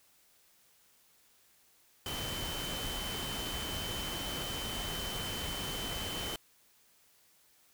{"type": "tone in noise", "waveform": "sine", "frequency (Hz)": 3062, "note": "G7", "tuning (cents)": -41, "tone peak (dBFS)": -40, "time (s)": [2.06, 6.36], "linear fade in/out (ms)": 2, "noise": "pink", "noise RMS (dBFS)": -39, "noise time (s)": [2.06, 6.36], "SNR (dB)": -4, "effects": ["white hiss -66 dBFS RMS until 7.73 s"]}